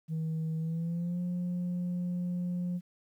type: tone with pitch glide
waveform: sine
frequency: 160 to 177.53 Hz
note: D#3 to F3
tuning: +49 to +29 cents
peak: -28 dBFS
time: 0.08-2.81 s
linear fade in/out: 50 ms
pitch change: +180 cents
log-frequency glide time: 0.58-1.2 s
effects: tanh soft clip ceiling -29 dBFS + 11-bit